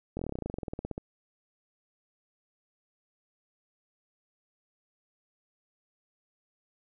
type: slowing click train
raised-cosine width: 2 ms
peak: -21 dBFS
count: 21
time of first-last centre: 0.17-0.979 s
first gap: 22 ms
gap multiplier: 1.06
effects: none